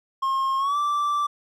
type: tone with pitch glide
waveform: triangle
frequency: 1072 to 1169 Hz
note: C6 to D6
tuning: +42 to -8 cents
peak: -19 dBFS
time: 0.22-1.27 s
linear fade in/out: 10 ms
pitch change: +150 cents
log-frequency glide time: 0.58-0.77 s
effects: none